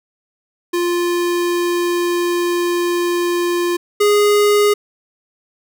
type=tone pair in turn; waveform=square; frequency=349.2 / 413.5 Hz; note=F4 / G#4; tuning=0 / -8 cents; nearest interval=minor third; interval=292 cents; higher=second; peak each=-16 / -11 dBFS; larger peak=second; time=0.73-3.77 / 4-4.74 s; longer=first; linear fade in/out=10 ms; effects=none